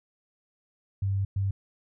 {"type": "tone bursts at uneven times", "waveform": "sine", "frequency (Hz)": 98, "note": "G2", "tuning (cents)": 0, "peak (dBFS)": -24, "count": 2, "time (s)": [[1.02, 1.25], [1.36, 1.51]], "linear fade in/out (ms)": 5, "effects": []}